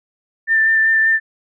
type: tone with vibrato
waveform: sine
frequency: 1784 Hz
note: A6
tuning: 23 cents sharp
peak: -11 dBFS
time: 0.47-1.2 s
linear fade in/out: 50 ms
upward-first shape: triangle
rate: 5.2 Hz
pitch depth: 17 cents each way
effects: none